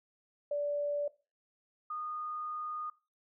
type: tone pair in turn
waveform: sine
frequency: 581 / 1228.9 Hz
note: D5 / D#6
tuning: -19 / -22 cents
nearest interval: octave + minor second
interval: 1297 cents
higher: second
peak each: -30 / -36 dBFS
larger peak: first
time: 0.51-1.08 / 1.9-2.9 s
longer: second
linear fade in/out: 5 ms
effects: noise-tail reverb RT60 0.3 s tail -18 dB re dry